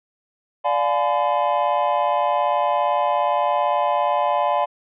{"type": "chord", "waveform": "triangle", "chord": "D diminished seventh", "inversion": "none", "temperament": "just", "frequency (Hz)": [587.3, 704.8, 845.8, 1014.9], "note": ["D5", "F5", "Ab5", "Cb6"], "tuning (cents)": [0, 16, 31, 47], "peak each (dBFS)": -21, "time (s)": [0.64, 4.66], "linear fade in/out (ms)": 20, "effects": ["resampled to 8000 Hz"]}